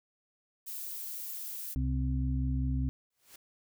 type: noise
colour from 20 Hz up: violet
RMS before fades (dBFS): -40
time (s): 0.66-1.75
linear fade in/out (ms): 20
type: harmonic tone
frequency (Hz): 65.1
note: C2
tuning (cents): -8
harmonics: 1 / 2 / 4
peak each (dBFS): -30 / -33 / -36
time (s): 1.76-2.89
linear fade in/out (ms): 0
type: noise with exponential growth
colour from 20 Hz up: white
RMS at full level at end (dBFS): -49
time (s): 3.1-3.36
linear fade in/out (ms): 5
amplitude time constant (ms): 55
effects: none